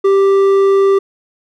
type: tone with hard clipping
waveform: sine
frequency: 392 Hz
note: G4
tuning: in tune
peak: -9 dBFS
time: 0.04-0.99 s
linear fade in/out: 10 ms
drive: 6 dB
effects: none